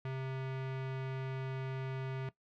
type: tone with low-pass filter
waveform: square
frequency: 132.3 Hz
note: C3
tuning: 20 cents sharp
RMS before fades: -39 dBFS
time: 0.05-2.29 s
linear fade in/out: 2 ms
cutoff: 2500 Hz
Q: 1.2
effects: noise-tail reverb RT60 0.1 s tail -17 dB re dry